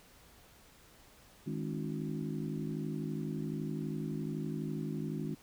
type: harmonic tone with a mistuned harmonic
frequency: 51.91 Hz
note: G#1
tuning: in tune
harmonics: 3 / 4 / 5 / 6 / 7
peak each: -38 / -40 / -42 / -44 / -45 dBFS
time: 1.46-5.35 s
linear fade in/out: 10 ms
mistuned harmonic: 5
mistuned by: +70 cents
effects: pink hiss -60 dBFS RMS until 5.42 s